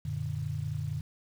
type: chord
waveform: sine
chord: Gb augmented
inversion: none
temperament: equal with one note detuned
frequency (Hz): 92.5 / 116.54 / 147.68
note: Gb2 / Bb2 / D3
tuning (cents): 0 / 0 / +10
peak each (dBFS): -37 / -36 / -34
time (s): 0.05-1.01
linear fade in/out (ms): 5
effects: 9-bit